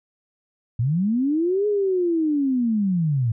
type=linear two-way sweep; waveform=sine; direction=up then down; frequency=108 to 422.1 to 108 Hz; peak=-18 dBFS; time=0.79-3.32 s; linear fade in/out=5 ms; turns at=1.67 s; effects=none